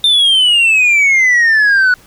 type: exponential sweep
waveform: sine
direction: down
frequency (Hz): 3621 to 1465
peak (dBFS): -4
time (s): 0.04-1.94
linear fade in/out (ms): 2
effects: tanh soft clip ceiling -6 dBFS + pink hiss -44 dBFS RMS until 2.06 s